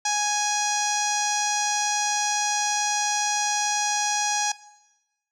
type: tone with low-pass filter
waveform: sawtooth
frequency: 830.6 Hz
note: G#5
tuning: in tune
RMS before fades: -24 dBFS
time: 0.05-4.52 s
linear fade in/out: 5 ms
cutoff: 6200 Hz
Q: 6.8
effects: noise-tail reverb RT60 1.0 s tail -18 dB re dry